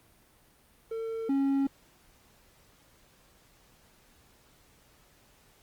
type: tone pair in turn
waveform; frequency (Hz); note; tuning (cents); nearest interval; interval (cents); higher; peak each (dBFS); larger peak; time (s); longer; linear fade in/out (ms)
triangle; 451 / 274.6; A4 / C#4; +43 / -16; major sixth; 859; first; -30 / -22; second; 0.91-1.29 / 1.29-1.67; neither; 5
effects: pink hiss -62 dBFS RMS until 5.62 s + Opus 32 kbps